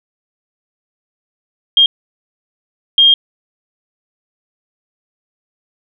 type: tone bursts at uneven times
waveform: sine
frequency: 3221 Hz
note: G7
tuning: 46 cents sharp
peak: -5 dBFS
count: 2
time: 1.77-1.86 / 2.98-3.14 s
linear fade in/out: 2 ms
effects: none